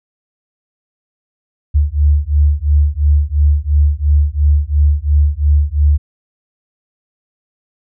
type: beating tone pair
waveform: sine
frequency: 72.1 / 75 Hz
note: D2 / D2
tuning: -31 / +37 cents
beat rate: 2.9 Hz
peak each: -12 dBFS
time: 1.74-5.98 s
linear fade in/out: 20 ms
effects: none